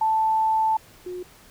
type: tone pair in turn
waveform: sine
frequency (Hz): 880 / 360.9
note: A5 / F#4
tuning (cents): 0 / -43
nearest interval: octave + minor third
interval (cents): 1543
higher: first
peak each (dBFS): -18 / -30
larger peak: first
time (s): 0.01-0.77 / 1.06-1.23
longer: first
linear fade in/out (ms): 5
effects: pink hiss -51 dBFS RMS until 1.5 s